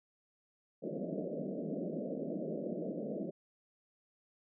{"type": "band-pass noise", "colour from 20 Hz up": "pink", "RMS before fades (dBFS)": -39, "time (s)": [0.82, 3.31], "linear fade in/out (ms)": 20, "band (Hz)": [160, 640], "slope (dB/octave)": 96, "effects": []}